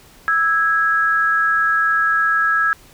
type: tone pair together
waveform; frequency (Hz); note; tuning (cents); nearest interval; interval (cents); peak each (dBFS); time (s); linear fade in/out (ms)
sine; 1316 / 1653.3; E6 / G#6; -3 / -8; major third; 395; -17 / -16; 0.28-2.73; 0
effects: pink hiss -47 dBFS RMS until 2.93 s